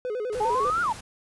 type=tone with vibrato; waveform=triangle; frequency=460 Hz; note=A#4; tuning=23 cents flat; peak=-25 dBFS; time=0.05-0.7 s; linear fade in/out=0 ms; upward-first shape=square; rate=10 Hz; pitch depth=150 cents each way
type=noise; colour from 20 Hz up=pink; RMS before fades=-41 dBFS; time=0.32-1.01 s; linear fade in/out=10 ms
type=exponential two-way sweep; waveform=sine; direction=up then down; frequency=825 to 1446 to 825 Hz; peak=-22 dBFS; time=0.4-0.93 s; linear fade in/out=10 ms; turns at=0.82 s
type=click train; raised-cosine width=2 ms; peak=-28 dBFS; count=4; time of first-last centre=0.55-0.896 s; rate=8.67 Hz
effects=resampled to 24000 Hz